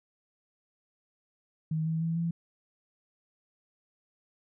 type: tone with pitch steps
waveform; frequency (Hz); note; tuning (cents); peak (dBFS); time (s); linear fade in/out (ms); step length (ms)
sine; 158.1 / 161.33 / 164.62 / 167.99; D#3 / E3 / E3 / E3; +28 / -37 / -2 / +33; -27; 1.71-2.31; 5; 150
effects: none